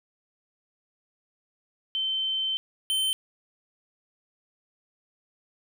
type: tone pair in turn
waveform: sine / square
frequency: 3090 / 3090 Hz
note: G7 / G7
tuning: -26 / -26 cents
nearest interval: unison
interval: 0 cents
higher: neither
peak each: -25 / -24 dBFS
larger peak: second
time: 1.95-2.57 / 2.9-3.13 s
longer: first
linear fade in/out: 0 ms
effects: none